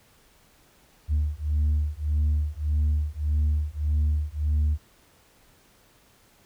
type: beating tone pair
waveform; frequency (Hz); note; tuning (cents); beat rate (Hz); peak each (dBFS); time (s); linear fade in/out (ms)
sine; 74.3 / 76; D2 / D#2; +21 / -40; 1.7; -23; 1.08-4.78; 50
effects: tanh soft clip ceiling -18 dBFS + pink hiss -59 dBFS RMS until 6.45 s